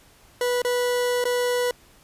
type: tone with dropouts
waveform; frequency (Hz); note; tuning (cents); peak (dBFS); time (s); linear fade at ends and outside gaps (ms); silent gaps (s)
40% pulse; 490.7; B4; -11; -20; 0.41-1.71; 2; 0.619-0.648 / 1.241-1.253
effects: pink hiss -54 dBFS RMS until 2.03 s + resampled to 32000 Hz